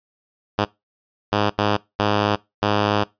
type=tone bursts at uneven times; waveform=5% pulse; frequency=103.83 Hz; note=G#2; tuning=in tune; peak=-6 dBFS; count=5; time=0.58-0.65 / 1.32-1.5 / 1.58-1.77 / 1.99-2.36 / 2.62-3.04 s; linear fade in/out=10 ms; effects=noise-tail reverb RT60 0.2 s tail -21 dB re dry + resampled to 11025 Hz